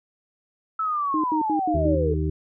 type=linear sweep; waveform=sine; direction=down; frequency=1318.5 to 421.4 Hz; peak=-22 dBFS; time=0.79-2.14 s; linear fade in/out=5 ms
type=tone bursts; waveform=sine; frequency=311.1 Hz; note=D#4; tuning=in tune; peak=-22 dBFS; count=5; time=1.14-1.95 s; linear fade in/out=2 ms; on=98 ms; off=80 ms
type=harmonic tone; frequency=77.78 Hz; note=D#2; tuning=in tune; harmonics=1 / 2 / 4 / 5; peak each=-24 / -27 / -30 / -31 dBFS; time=1.74-2.3 s; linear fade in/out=5 ms
effects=none